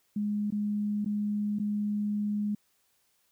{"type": "tone with dropouts", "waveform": "sine", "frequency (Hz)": 207.7, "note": "G#3", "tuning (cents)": 0, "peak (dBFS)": -27, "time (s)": [0.16, 2.55], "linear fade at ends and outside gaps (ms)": 5, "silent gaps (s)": [[0.505, 0.522], [1.047, 1.059], [1.588, 1.597]], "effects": ["white hiss -71 dBFS RMS until 3.31 s"]}